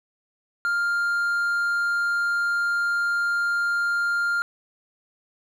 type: tone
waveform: triangle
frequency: 1400 Hz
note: F6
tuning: 4 cents sharp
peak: -19 dBFS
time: 0.65-4.42 s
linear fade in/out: 0 ms
effects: none